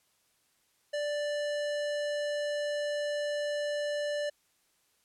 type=tone with hard clipping; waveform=sine; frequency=587.3 Hz; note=D5; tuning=in tune; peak=-32 dBFS; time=0.93-4.3 s; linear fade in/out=10 ms; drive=18 dB; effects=white hiss -71 dBFS RMS until 5.04 s + low-pass 12000 Hz 12 dB/octave